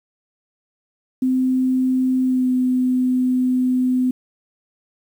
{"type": "tone with pitch glide", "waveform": "sine", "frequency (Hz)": [257.7, 253.7], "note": ["C4", "B3"], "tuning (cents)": [-26, 47], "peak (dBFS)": -15, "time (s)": [1.22, 4.11], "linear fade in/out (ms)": 5, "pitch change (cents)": -27, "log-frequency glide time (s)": [2.23, 2.49], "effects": ["8-bit"]}